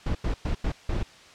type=noise bursts at uneven times; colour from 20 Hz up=brown; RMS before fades=-26 dBFS; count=5; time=0.06-0.15 / 0.24-0.34 / 0.45-0.55 / 0.64-0.72 / 0.89-1.03 s; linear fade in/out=5 ms; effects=white hiss -50 dBFS RMS until 1.34 s + low-pass 5000 Hz 12 dB/octave